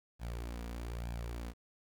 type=tone with flanger; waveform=sawtooth; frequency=58.4 Hz; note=A#1; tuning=4 cents sharp; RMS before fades=-41 dBFS; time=0.19-1.54 s; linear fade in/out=50 ms; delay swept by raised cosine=1.2 to 4.2 ms; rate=1.1 Hz; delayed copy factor=+0.6; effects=11-bit